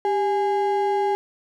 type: ring-modulated tone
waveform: triangle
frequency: 613 Hz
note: D#5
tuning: 26 cents flat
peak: -14 dBFS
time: 0.05-1.15 s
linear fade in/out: 0 ms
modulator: 218 Hz
effects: none